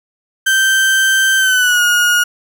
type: tone with pitch glide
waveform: 35% pulse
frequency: 1559 to 1437.9 Hz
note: G6 to F#6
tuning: -10 to -50 cents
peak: -8 dBFS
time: 0.46-2.24 s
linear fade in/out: 10 ms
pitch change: -140 cents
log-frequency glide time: 1.38-1.82 s
effects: none